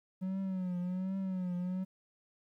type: tone with vibrato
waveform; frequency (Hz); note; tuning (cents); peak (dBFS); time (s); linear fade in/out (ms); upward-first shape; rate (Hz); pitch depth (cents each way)
triangle; 185; F#3; 0; -31; 0.21-1.85; 20; triangle; 1.3; 83
effects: 12-bit